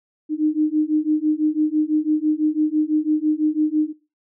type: beating tone pair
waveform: sine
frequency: 303.6 / 309.6 Hz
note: D#4 / D#4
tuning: -42 / -9 cents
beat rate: 6 Hz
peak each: -20 dBFS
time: 0.29-3.93 s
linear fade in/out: 50 ms
effects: noise-tail reverb RT60 0.3 s tail -21 dB re dry